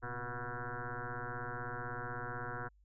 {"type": "tone with frequency modulation", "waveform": "sine", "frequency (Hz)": 730, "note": "F#5", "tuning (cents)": -24, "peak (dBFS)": -38, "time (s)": [0.02, 2.69], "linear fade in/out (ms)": 20, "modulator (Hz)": 123, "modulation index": 7.2, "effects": ["added 50 Hz sine -63 dBFS peak until 2.84 s"]}